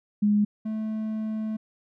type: tone pair in turn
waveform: sine / triangle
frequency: 207.7 / 217.7 Hz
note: G#3 / A3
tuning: 0 / -18 cents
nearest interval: minor second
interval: 82 cents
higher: second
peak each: -18 / -25 dBFS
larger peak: first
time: 0.22-0.45 / 0.65-1.57 s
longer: second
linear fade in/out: 10 ms
effects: none